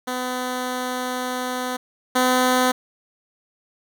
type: tone pair in turn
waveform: 10% pulse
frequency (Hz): 252 / 253.6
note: B3 / B3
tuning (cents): +35 / +46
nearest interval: unison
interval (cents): 11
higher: second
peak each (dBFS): -16 / -8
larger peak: second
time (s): 0.07-1.77 / 2.15-2.72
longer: first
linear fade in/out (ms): 10
effects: none